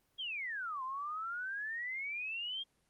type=exponential two-way sweep; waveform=sine; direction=down then up; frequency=3326 to 1020 to 3254 Hz; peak=-37 dBFS; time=0.18-2.64 s; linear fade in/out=20 ms; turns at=0.83 s; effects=pink hiss -75 dBFS RMS until 2.89 s + Opus 24 kbps